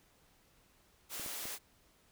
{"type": "high-pass noise", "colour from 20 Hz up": "white", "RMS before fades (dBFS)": -42, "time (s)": [1.09, 1.59], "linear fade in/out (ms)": 50, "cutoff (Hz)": 250, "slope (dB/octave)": 24}
{"type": "clicks", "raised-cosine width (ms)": 2, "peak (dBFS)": -36, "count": 3, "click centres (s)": [1.197, 1.262, 1.455]}
{"effects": ["pink hiss -68 dBFS RMS until 2.11 s"]}